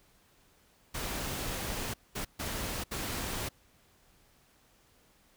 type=noise bursts at uneven times; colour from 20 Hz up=pink; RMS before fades=-36 dBFS; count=4; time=0.94-1.94 / 2.15-2.25 / 2.39-2.84 / 2.91-3.49 s; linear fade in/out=10 ms; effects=pink hiss -65 dBFS RMS until 5.36 s